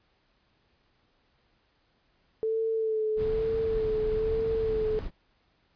sine tone with vibrato, 440 Hz, A4, in tune, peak -25 dBFS, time 2.43-4.99 s, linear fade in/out 0 ms, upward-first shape sine, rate 1.1 Hz, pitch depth 30 cents each way
brown noise, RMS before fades -36 dBFS, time 3.16-5.11 s, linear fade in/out 50 ms
effects pink hiss -69 dBFS RMS until 5.75 s + resampled to 11025 Hz

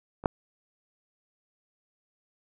clicks, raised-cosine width 1 ms, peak -27 / -8 dBFS, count 2, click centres 0.239 / 0.258 s, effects none

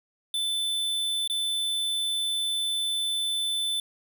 square tone with dropouts, 3520 Hz, A7, in tune, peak -26 dBFS, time 0.34-3.8 s, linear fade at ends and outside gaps 2 ms, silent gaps 1.276-1.298 s, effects none

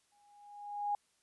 sine tone with exponential growth, 822 Hz, G#5, 18 cents flat, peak -29 dBFS, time 0.12-0.95 s, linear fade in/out 2 ms, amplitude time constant 180 ms, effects white hiss -74 dBFS RMS until 1.22 s + resampled to 24000 Hz

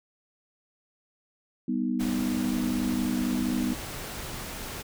sine chord, G augmented, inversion none, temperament equal, 196 / 246.9 / 311.1 Hz, G3 / B3 / D#4, 0 / 0 / 0 cents, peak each -31 / -27 / -32 dBFS, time 1.68-3.74 s, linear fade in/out 5 ms
pink noise, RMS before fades -37 dBFS, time 1.99-4.83 s, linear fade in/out 20 ms
effects none

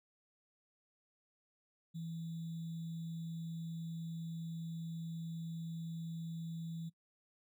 sine tone with sample-and-hold, 164.81 Hz, E3, in tune, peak -40 dBFS, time 1.94-6.9 s, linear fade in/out 20 ms, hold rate 3675 Hz, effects noise-tail reverb RT60 0.1 s tail -21 dB re dry

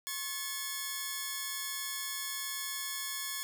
5% pulse tone pair together, 1090.8 / 1720 Hz, C#6 / A6, -28 / -40 cents, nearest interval minor sixth, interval 788 cents, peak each -27 dBFS, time 0.07-3.43 s, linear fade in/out 0 ms, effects none

